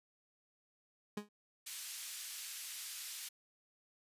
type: tone with exponential decay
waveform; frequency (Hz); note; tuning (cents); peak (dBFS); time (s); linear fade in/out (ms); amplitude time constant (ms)
30% pulse; 207.7; G#3; 0; -33; 1.17-1.29; 5; 26
type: band-pass noise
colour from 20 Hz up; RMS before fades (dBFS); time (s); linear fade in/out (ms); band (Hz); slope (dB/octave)
white; -46; 1.66-3.29; 10; 2200 to 12000; 12
effects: resampled to 32000 Hz